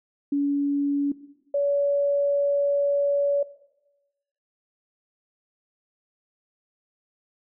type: tone pair in turn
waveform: sine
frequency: 284 / 568 Hz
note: C#4 / C#5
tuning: +42 / +42 cents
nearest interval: octave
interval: 1200 cents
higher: second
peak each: -20 dBFS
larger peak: neither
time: 0.32-1.12 / 1.54-3.43 s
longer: second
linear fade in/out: 5 ms
effects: noise-tail reverb RT60 1.0 s tail -17 dB re dry